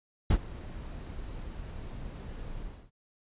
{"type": "noise with ADSR envelope", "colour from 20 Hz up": "brown", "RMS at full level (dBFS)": -21, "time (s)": [0.3, 2.91], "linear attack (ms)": 8, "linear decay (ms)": 68, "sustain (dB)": -19, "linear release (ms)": 300, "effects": ["resampled to 8000 Hz"]}